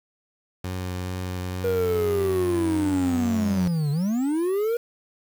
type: tone with vibrato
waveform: sawtooth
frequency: 91.5 Hz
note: F#2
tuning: 19 cents flat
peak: -24 dBFS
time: 0.64-3.68 s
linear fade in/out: 5 ms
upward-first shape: triangle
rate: 2.3 Hz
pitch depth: 15 cents each way
type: linear two-way sweep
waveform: triangle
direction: down then up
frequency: 480 to 140.1 to 480 Hz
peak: -19 dBFS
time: 1.64-4.77 s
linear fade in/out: 5 ms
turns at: 3.91 s
effects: 7-bit